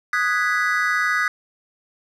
triangle chord, G# minor seventh, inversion second, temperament equal, 1244.5 / 1480 / 1661.2 / 1975.5 Hz, D#6 / F#6 / G#6 / B6, 0 / 0 / 0 / 0 cents, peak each -22 dBFS, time 0.13-1.28 s, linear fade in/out 2 ms, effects none

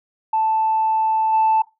sine tone with level steps, 880 Hz, A5, in tune, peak -15 / -12 dBFS, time 0.33-1.62 s, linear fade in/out 5 ms, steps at 1.32 s, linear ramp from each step 20 ms, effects noise-tail reverb RT60 0.2 s tail -19 dB re dry + tanh soft clip ceiling -10 dBFS

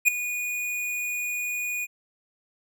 square tone with ADSR envelope, 2457 Hz, D#7, 22 cents flat, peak -13 dBFS, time 0.05-1.87 s, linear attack 32 ms, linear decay 4 ms, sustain -15 dB, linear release 35 ms, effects none

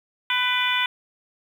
harmonic tone with a mistuned harmonic, 498.5 Hz, B4, 16 cents sharp, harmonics 2 / 3 / 4 / 5 / 6 / 7, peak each -27 / -27 / -27 / -27 / -27 / -27 dBFS, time 0.3-0.86 s, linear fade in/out 2 ms, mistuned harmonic 5, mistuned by -55 cents, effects 8-bit

